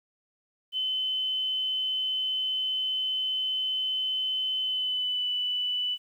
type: tone with pitch glide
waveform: sine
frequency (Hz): 3045 to 2979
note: F#7 to F#7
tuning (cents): +49 to +11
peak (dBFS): -26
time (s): 0.72-5.98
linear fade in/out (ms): 50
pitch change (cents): -38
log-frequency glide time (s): 4.61-5.28
effects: 10-bit